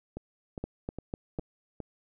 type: two click trains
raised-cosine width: 2 ms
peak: -24 / -20 dBFS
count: 5 / 4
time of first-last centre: 0.17-1.803 / 0.64-1.388 s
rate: 2.45 / 4.01 Hz
effects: none